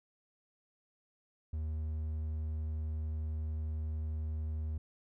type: tone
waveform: triangle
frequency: 77.78 Hz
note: D#2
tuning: in tune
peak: -32 dBFS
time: 1.53-4.78 s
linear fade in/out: 5 ms
effects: none